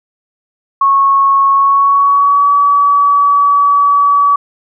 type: tone with pitch glide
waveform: sine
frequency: 1100 to 1141.4 Hz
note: C#6 to D6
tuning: -14 to -50 cents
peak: -6 dBFS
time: 0.81-4.36 s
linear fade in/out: 5 ms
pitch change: +64 cents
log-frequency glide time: 1.52-2.51 s
effects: none

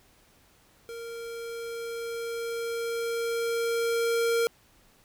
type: tone with level ramp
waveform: square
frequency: 463.9 Hz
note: A#4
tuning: 8 cents flat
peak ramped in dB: -38 to -23 dBFS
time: 0.89-4.47 s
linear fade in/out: 0 ms
effects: pink hiss -61 dBFS RMS until 5.04 s

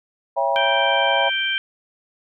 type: chord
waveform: sine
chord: C# diminished seventh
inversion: none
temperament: just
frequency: 554.4 / 665.2 / 798.3 / 957.9 Hz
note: C#5 / E5 / G5 / Bb5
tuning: 0 / +16 / +31 / +47 cents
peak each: -23 dBFS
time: 0.36-1.3 s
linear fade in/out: 20 ms
type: harmonic tone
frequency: 783 Hz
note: G5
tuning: 2 cents flat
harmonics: 2 / 3 / 4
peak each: -24 / -25 / -23 dBFS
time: 0.56-1.58 s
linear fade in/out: 0 ms
effects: none

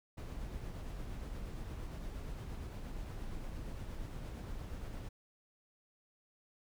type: noise with tremolo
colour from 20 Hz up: brown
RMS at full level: -42 dBFS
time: 0.17-5.09 s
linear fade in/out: 10 ms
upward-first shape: sine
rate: 8.6 Hz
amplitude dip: 25%
effects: none

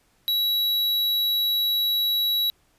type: tone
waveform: square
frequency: 3900 Hz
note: B7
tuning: 23 cents flat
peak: -21 dBFS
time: 0.28-2.5 s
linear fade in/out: 0 ms
effects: pink hiss -64 dBFS RMS until 2.78 s + resampled to 32000 Hz

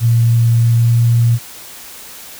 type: tone with pitch glide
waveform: sine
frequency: 116.54 to 117.62 Hz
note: A#2 to A#2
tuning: 0 to +16 cents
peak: -8 dBFS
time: 0-1.39 s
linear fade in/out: 50 ms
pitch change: +16 cents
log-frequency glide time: 0.73-0.93 s
effects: white hiss -34 dBFS RMS until 2.39 s

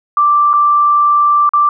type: tone with dropouts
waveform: sine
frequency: 1174.7 Hz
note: D6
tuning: in tune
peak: -7 dBFS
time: 0.17-1.69 s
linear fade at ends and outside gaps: 2 ms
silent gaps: 0.532-0.537 / 1.492-1.535 s
effects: none

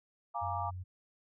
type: chord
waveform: sine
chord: Bb dominant seventh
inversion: second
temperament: equal with one note detuned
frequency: 698.5 / 830.6 / 939.9 / 1174.7 Hz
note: F5 / Ab5 / Bb5 / D6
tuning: 0 / 0 / +14 / 0 cents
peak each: -39 dBFS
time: 0.34-0.71 s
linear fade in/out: 20 ms
type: tone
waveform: sine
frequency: 91.5 Hz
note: F#2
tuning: 19 cents flat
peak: -39 dBFS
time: 0.41-0.84 s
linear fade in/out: 20 ms
effects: none

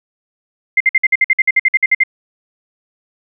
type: tone bursts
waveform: sine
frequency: 2093 Hz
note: C7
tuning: in tune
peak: -7 dBFS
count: 15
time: 0.77-2.036 s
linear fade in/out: 5 ms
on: 34 ms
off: 54 ms
effects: none

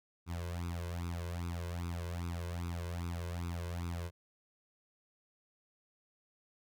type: tone with flanger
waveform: sawtooth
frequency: 86.1 Hz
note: F2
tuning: 24 cents flat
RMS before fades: -39 dBFS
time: 0.26-4.11 s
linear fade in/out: 50 ms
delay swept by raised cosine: 0.8 to 2 ms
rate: 2.5 Hz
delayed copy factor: +0.9
effects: none

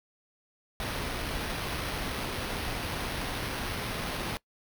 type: noise with sample-and-hold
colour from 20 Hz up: pink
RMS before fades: -34 dBFS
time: 0.8-4.37 s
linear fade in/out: 0 ms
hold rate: 7350 Hz
effects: noise-tail reverb RT60 0.1 s tail -22 dB re dry

